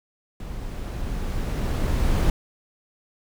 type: noise with level ramp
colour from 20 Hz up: brown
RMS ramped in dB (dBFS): -34 to -19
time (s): 0.4-2.3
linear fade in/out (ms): 2
effects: none